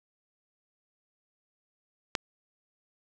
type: click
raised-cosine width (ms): 0.2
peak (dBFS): -9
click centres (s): 2.152
effects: 8-bit